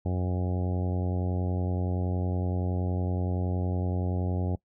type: harmonic tone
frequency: 90.7 Hz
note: F#2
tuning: 34 cents flat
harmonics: 1 / 2 / 3 / 4 / 5 / 6 / 7 / 8 / 9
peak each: -27 / -33 / -37 / -39 / -41 / -43 / -44 / -45 / -46 dBFS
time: 0.05-4.56 s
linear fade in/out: 10 ms
effects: noise-tail reverb RT60 0.1 s tail -22 dB re dry